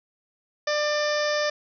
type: harmonic tone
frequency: 596 Hz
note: D5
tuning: 25 cents sharp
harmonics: 1 / 2 / 3 / 4 / 5 / 6 / 7 / 8 / 9 / 10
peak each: -24 / -32 / -29 / -37 / -42 / -37 / -45 / -35 / -36 / -39 dBFS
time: 0.67-1.5 s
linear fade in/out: 5 ms
effects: none